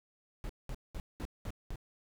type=noise bursts; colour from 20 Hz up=brown; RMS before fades=-39 dBFS; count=6; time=0.44-1.758 s; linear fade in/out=0 ms; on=53 ms; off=200 ms; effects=none